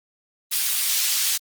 pink high-pass noise, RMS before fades -22 dBFS, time 0.51-1.38 s, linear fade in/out 20 ms, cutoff 3600 Hz, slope 12 dB/octave, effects Opus 32 kbps

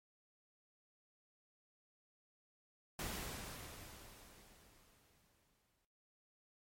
pink noise with exponential decay, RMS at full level -42 dBFS, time 2.99-5.85 s, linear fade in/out 2 ms, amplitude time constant 620 ms, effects noise-tail reverb RT60 0.5 s tail -18 dB re dry + MP3 64 kbps

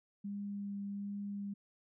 sine tone with vibrato, 201.4 Hz, G3, 47 cents sharp, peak -38 dBFS, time 0.24-1.54 s, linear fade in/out 10 ms, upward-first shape triangle, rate 1.3 Hz, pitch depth 10 cents each way, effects none

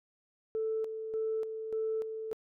sine tone with tremolo, 441.1 Hz, A4, 4 cents sharp, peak -29 dBFS, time 0.55-2.33 s, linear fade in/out 0 ms, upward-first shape square, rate 1.7 Hz, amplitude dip 55%, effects tanh soft clip ceiling -25 dBFS

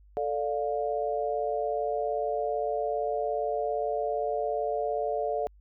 sine chord, D minor, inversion second, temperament just, 440.5 / 587.3 / 704.8 Hz, A4 / D5 / F5, +2 / 0 / +16 cents, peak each -31 dBFS, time 0.17-5.47 s, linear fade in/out 0 ms, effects added 50 Hz sine -53 dBFS peak until 5.6 s

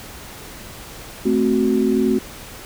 sine chord, F# diminished, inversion first, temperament equal, 220 / 261.6 / 370 Hz, A3 / C4 / F#4, 0 / 0 / 0 cents, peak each -19 dBFS, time 1.25-2.19 s, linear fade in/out 10 ms, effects pink hiss -37 dBFS RMS until 2.65 s

